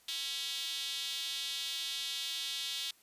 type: tone with high-pass filter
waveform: square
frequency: 150.3 Hz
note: D3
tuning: 40 cents sharp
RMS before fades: -38 dBFS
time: 0.08-2.91 s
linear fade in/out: 5 ms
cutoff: 3500 Hz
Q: 3.7
effects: white hiss -65 dBFS RMS until 3.02 s + resampled to 32000 Hz